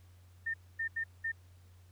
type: tone bursts at uneven times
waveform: sine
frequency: 1812 Hz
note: A#6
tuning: 50 cents flat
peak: -32 dBFS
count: 4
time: 0.46-0.54 / 0.79-0.88 / 0.96-1.04 / 1.24-1.32 s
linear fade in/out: 10 ms
effects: added 90 Hz sine -56 dBFS peak until 1.91 s + pink hiss -69 dBFS RMS until 1.91 s